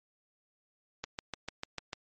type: click train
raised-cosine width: 0.2 ms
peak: -19 dBFS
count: 7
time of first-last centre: 1.04-1.932 s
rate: 6.73 Hz
effects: MP3 32 kbps